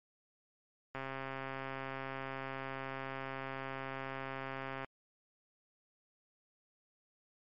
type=click train; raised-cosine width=0.5 ms; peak=-26 dBFS; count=523; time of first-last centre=0.95-4.846 s; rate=134 Hz; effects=MP3 48 kbps